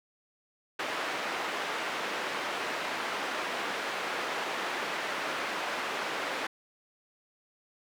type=band-pass noise; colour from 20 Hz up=white; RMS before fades=-34 dBFS; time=0.79-6.47 s; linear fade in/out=5 ms; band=330 to 2000 Hz; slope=12 dB/octave; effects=none